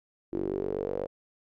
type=tone with band-pass filter sweep; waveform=sawtooth; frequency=48.12 Hz; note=G1; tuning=31 cents flat; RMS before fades=-32 dBFS; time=0.32-1.07 s; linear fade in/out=20 ms; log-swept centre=340 to 520 Hz; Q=6.1; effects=none